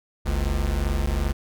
square tone pair together, 47.75 / 70.4 Hz, G1 / C#2, -45 / +27 cents, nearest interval perfect fifth, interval 672 cents, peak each -25 dBFS, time 0.25-1.33 s, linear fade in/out 20 ms, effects none

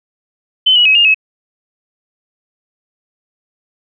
sine tone with pitch steps, 3052 / 2921 / 2554 / 2824 / 2574 Hz, G7 / F#7 / D#7 / F7 / E7, -47 / -23 / +45 / +19 / -42 cents, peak -6 dBFS, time 0.66-1.145 s, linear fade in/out 10 ms, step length 97 ms, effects none

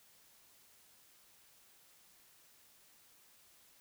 silence, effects white hiss -65 dBFS RMS until 3.8 s

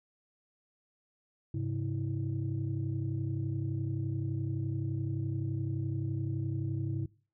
sine tone cluster, 102.8 / 134.5 / 323.9 Hz, G#2 / C3 / E4, -17 / +48 / -30 cents, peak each -34 / -33 / -39 dBFS, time 1.54-7.06 s, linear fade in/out 5 ms, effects noise-tail reverb RT60 0.4 s tail -23 dB re dry + tanh soft clip ceiling -23 dBFS

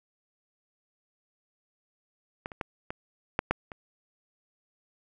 clicks, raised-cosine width 0.5 ms, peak -19 / -27 / -16 / -19 / -9 / -9 / -25 dBFS, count 7, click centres 2.459 / 2.518 / 2.612 / 2.905 / 3.391 / 3.51 / 3.718 s, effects none

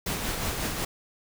pink noise with tremolo, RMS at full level -29 dBFS, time 0.06-0.85 s, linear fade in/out 5 ms, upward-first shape sine, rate 5.5 Hz, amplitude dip 35%, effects none

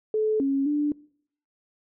sine tone with pitch steps, 432.4 / 274.3 / 294.4 Hz, A4 / C#4 / D4, -30 / -18 / +4 cents, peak -21 dBFS, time 0.14-0.92 s, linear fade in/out 2 ms, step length 260 ms, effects noise-tail reverb RT60 0.6 s tail -23 dB re dry

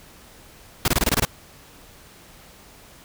pink noise bursts, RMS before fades -19 dBFS, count 8, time 0.85-1.251 s, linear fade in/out 2 ms, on 30 ms, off 23 ms, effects pink hiss -48 dBFS RMS until 3.04 s

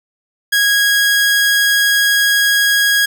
sawtooth tone, 1648 Hz, G#6, 14 cents flat, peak -7 dBFS, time 0.52-3.06 s, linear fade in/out 10 ms, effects none

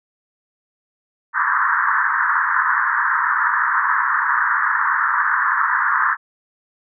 white band-pass noise, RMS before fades -18 dBFS, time 1.33-6.17 s, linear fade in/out 50 ms, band 950 to 1800 Hz, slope 96 dB/octave, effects none

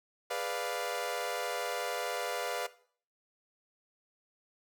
sawtooth chord, G# diminished seventh, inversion none, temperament equal, 415.3 / 493.9 / 587.3 / 698.5 Hz, G#4 / B4 / D5 / F5, 0 / 0 / 0 / 0 cents, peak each -39 / -33 / -35 / -34 dBFS, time 0.3-2.67 s, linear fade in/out 10 ms, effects noise-tail reverb RT60 0.5 s tail -17 dB re dry

